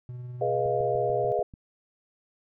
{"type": "tone with tremolo", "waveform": "triangle", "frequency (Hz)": 123.47, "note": "B2", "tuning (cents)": 0, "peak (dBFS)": -32, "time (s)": [0.09, 1.32], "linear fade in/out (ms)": 0, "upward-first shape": "triangle", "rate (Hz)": 20, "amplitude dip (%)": 35}
{"type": "chord", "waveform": "sine", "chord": "F half-diminished seventh", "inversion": "first", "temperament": "equal with one note detuned", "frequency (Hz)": [415.3, 486, 622.3, 698.5], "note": ["Ab4", "Cb5", "Eb5", "F5"], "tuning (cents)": [0, -28, 0, 0], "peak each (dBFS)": -29, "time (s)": [0.41, 1.43], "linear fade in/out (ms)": 5}
{"type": "click train", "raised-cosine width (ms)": 5, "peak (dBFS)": -32, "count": 7, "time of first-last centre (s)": [0.66, 1.538], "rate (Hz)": 6.83}
{"effects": []}